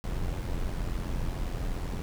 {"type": "noise with amplitude modulation", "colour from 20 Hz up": "brown", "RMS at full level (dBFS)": -29, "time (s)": [0.04, 2.02], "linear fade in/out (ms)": 0, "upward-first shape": "sine", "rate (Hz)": 87.7, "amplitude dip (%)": 55, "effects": []}